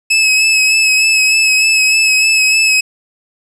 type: tone with vibrato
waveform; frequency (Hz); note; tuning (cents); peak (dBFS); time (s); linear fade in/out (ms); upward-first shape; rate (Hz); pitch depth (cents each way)
sawtooth; 2582; E7; -37; -5; 0.1-2.81; 10; sine; 3.3; 27
effects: resampled to 22050 Hz + 7-bit